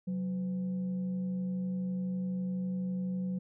sine tone with frequency modulation, 185 Hz, F#3, in tune, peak -31 dBFS, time 0.07-3.39 s, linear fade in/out 10 ms, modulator 318 Hz, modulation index 0.27, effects none

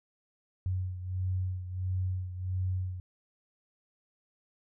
sine beating tone pair, 92.1 / 93.6 Hz, F#2 / F#2, -7 / +20 cents, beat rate 1.5 Hz, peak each -31 / -37 dBFS, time 0.66-3 s, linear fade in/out 0 ms, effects none

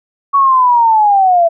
sine linear sweep, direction down, 1128 to 659 Hz, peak -6 dBFS, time 0.33-1.49 s, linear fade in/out 20 ms, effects none

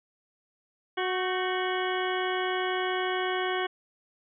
harmonic tone with a mistuned harmonic, 368.8 Hz, F#4, 6 cents flat, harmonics 1 / 2 / 3 / 4 / 5 / 6 / 8 / 9, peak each -30 / -33 / -35 / -36 / -37 / -38 / -39 / -40 dBFS, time 0.97-3.67 s, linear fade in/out 10 ms, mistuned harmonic 4, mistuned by +59 cents, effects none

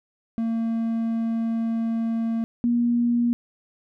triangle / sine tone pair in turn, 227.7 / 238.2 Hz, A#3 / A#3, -40 / +38 cents, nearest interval minor second, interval 78 cents, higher second, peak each -20 / -18 dBFS, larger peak second, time 0.38-2.44 / 2.64-3.33 s, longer first, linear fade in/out 0 ms, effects none

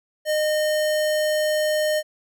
square tone, 612 Hz, D#5, 29 cents flat, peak -20 dBFS, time 0.25-2.03 s, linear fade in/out 50 ms, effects none

